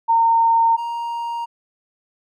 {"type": "tone pair in turn", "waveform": ["sine", "triangle"], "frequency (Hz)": [916, 936.3], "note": ["A#5", "A#5"], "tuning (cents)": [-31, 7], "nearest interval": "unison", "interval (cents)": 38, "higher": "second", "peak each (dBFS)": [-12, -21], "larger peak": "first", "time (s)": [[0.08, 0.77], [0.77, 1.46]], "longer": "neither", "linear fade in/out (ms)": 20, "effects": []}